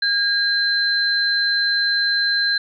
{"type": "tone pair together", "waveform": "sine", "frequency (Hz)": [1620, 4090], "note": ["G#6", "C8"], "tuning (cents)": [-43, -40], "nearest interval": "octave + major third", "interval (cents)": 1603, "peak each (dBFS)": -19, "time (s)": [0.02, 2.58], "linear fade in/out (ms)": 5, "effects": []}